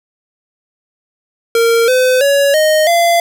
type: tone with pitch steps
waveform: square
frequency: 461.8 / 509.4 / 562 / 620 / 684 Hz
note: A#4 / C5 / C#5 / D#5 / F5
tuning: -16 / -46 / +24 / -6 / -36 cents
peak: -9 dBFS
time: 1.55-3.2 s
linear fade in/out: 2 ms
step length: 330 ms
effects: none